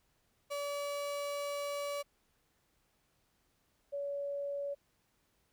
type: tone pair in turn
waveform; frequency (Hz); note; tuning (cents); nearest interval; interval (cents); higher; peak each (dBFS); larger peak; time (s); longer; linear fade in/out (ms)
35% pulse / sine; 573 / 566.1; D5 / C#5; -43 / +36; unison; 21; first; -34 / -35; first; 0.5-2.03 / 3.92-4.75; first; 20
effects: pink hiss -75 dBFS RMS until 5.52 s